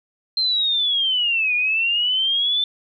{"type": "linear two-way sweep", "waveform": "sine", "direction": "down then up", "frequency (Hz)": [4165, 2425, 3546], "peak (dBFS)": -17, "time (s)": [0.37, 2.64], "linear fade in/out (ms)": 2, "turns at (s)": 1.55, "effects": []}